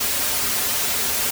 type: noise with comb filter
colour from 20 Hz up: white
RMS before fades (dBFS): -22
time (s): 0-1.31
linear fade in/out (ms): 10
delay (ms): 6.1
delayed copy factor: -1
effects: none